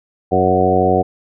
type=harmonic tone with a mistuned harmonic; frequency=92.4 Hz; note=F#2; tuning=2 cents flat; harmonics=1 / 2 / 3 / 4 / 5 / 6 / 7 / 8; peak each=-22 / -21 / -22 / -19 / -18 / -20 / -22 / -16 dBFS; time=0.31-1.03 s; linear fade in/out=20 ms; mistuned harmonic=7; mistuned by=+17 cents; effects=none